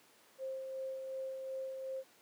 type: tone with tremolo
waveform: sine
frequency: 529 Hz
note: C5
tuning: 19 cents sharp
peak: -37 dBFS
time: 0.38-2.04 s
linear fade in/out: 50 ms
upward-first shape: sine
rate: 2.7 Hz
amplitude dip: 35%
effects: pink hiss -64 dBFS RMS until 2.21 s + high-pass 300 Hz 12 dB/octave